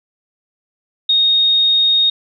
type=tone; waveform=sine; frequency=3720 Hz; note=A#7; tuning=4 cents flat; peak=-10 dBFS; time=1.09-2.1 s; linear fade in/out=5 ms; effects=none